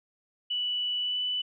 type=tone with pitch glide; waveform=sine; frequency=2960 to 2984 Hz; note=F#7 to F#7; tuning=0 to +14 cents; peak=-27 dBFS; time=0.5-1.42 s; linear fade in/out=10 ms; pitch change=+14 cents; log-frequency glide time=1-1.2 s; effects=none